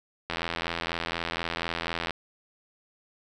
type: click train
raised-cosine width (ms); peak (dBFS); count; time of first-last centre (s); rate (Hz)
0.3; -13; 153; 0.3-2.107; 84.1
effects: none